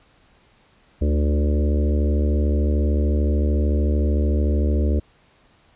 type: harmonic tone with a mistuned harmonic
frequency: 73.42 Hz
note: D2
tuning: in tune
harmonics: 1 / 3 / 4 / 5 / 6 / 7 / 8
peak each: -17 / -27 / -29 / -31 / -33 / -34 / -35 dBFS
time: 1.01-5 s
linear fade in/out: 10 ms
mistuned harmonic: 4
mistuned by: +24 cents
effects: pink hiss -57 dBFS RMS until 5.75 s + resampled to 8000 Hz